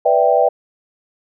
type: chord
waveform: sine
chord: E minor seventh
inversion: second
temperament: equal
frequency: 493.9 / 587.3 / 659.3 / 784 Hz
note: B4 / D5 / E5 / G5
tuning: 0 / 0 / 0 / 0 cents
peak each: -16 dBFS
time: 0.05-0.49 s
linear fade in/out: 10 ms
effects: none